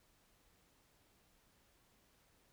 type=silence; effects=pink hiss -72 dBFS RMS until 2.52 s